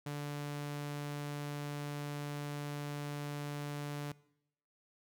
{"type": "tone", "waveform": "sawtooth", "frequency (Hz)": 145.6, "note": "D3", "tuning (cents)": -15, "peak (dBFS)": -34, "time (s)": [0.06, 4.12], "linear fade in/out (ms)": 5, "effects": ["noise-tail reverb RT60 0.8 s tail -21 dB re dry"]}